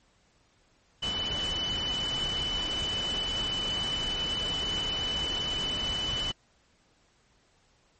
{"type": "tone in noise", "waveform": "sine", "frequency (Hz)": 2995, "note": "F#7", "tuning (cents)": 20, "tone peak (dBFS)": -29, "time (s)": [1.02, 6.32], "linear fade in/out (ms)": 10, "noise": "pink", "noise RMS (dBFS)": -36, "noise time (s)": [1.02, 6.32], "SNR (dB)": 4, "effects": ["pink hiss -66 dBFS RMS until 7.99 s", "MP3 32 kbps"]}